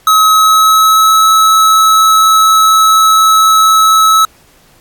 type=tone with pitch glide; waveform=square; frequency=1280 to 1297.9 Hz; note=D#6 to E6; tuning=+49 to -27 cents; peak=-5 dBFS; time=0.07-4.25 s; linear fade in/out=2 ms; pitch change=+24 cents; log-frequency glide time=0.27-1.19 s; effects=pink hiss -46 dBFS RMS until 4.8 s + AAC 64 kbps